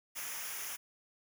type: noise with comb filter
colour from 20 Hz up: white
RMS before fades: -41 dBFS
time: 0.15-0.77 s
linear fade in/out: 20 ms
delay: 0.24 ms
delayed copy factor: -0.7
effects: none